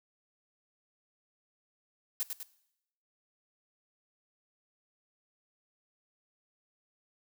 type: noise with echo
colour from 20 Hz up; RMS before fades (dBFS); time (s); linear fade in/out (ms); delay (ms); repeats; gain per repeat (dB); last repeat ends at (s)
blue; -32; 2.2-2.23; 0; 100; 2; -5; 2.43
effects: noise-tail reverb RT60 0.8 s tail -18 dB re dry